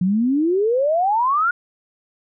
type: exponential sweep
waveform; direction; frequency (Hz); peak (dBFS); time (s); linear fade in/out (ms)
sine; up; 174.61 to 1455; -15; 0.01-1.51; 5
effects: none